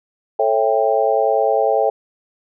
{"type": "chord", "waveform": "sine", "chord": "A dominant seventh", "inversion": "none", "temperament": "just", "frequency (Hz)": [440, 550, 660, 792], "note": ["A4", "C#5", "E5", "G5"], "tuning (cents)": [0, -14, 2, 18], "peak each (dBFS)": -19, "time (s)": [0.39, 1.9], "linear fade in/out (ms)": 5, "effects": []}